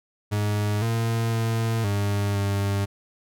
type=tone with pitch steps; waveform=40% pulse; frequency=104.2 / 114.4 / 113.5 / 101.4 / 100.1 Hz; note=G#2 / A#2 / A#2 / G#2 / G2; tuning=+6 / -32 / -46 / -41 / +37 cents; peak=-21 dBFS; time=0.31-2.86 s; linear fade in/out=20 ms; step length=510 ms; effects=none